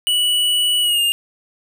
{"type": "tone with pitch glide", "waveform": "square", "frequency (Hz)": [2946, 2818], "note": ["F#7", "F7"], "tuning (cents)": [-8, 15], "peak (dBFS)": -15, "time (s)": [0.07, 1.12], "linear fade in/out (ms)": 0, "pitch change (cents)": -77, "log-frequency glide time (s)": [0.81, 1.01], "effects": []}